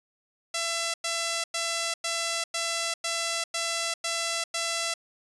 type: tone bursts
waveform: 5% pulse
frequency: 671 Hz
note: E5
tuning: 31 cents sharp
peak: -16 dBFS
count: 9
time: 0.54-4.94 s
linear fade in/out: 5 ms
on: 400 ms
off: 100 ms
effects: resampled to 24000 Hz